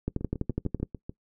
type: two click trains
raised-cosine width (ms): 3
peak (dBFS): -15 / -23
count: 10 / 7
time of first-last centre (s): 0.08-0.83 / 0.21-1.095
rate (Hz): 12 / 6.78
effects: noise-tail reverb RT60 0.1 s tail -21 dB re dry